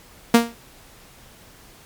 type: tone with exponential decay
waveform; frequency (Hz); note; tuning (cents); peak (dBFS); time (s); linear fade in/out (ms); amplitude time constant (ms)
sawtooth; 233.6; A#3; +4; -3; 0.34-0.55; 5; 44
effects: pink hiss -48 dBFS RMS until 1.85 s + MP3 96 kbps